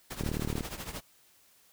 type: noise with tremolo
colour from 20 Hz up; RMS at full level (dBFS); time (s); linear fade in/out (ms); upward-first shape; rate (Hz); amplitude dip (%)
pink; -37; 0.1-1.01; 10; triangle; 13; 80
type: click train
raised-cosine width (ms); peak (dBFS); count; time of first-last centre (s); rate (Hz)
3; -20; 16; 0.21-0.608; 37.7
effects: white hiss -63 dBFS RMS until 1.72 s